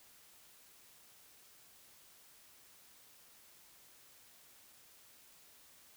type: silence
effects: white hiss -62 dBFS RMS until 5.96 s